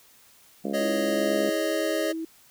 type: harmonic tone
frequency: 69.3 Hz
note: C#2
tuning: in tune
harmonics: 3 / 4 / 5 / 6 / 7 / 8 / 9 / 10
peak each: -31 / -33 / -35 / -37 / -38 / -39 / -40 / -41 dBFS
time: 0.64-1.5 s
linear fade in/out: 10 ms
type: chord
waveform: square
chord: Ab suspended fourth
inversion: none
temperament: equal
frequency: 415.3 / 554.4 / 622.3 Hz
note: Ab4 / Db5 / Eb5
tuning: 0 / 0 / 0 cents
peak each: -32 / -31 / -29 dBFS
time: 0.73-2.13 s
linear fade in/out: 20 ms
type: tone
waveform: sine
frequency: 324.4 Hz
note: E4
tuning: 28 cents flat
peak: -29 dBFS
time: 0.81-2.25 s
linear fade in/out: 5 ms
effects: white hiss -56 dBFS RMS until 2.5 s